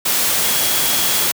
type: tone in noise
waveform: sine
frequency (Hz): 3322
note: G#7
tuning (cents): 0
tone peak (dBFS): -26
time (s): 0.44-1.27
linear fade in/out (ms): 10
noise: white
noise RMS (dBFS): -17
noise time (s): 0.05-1.32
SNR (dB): -12
effects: high-pass 100 Hz 12 dB/octave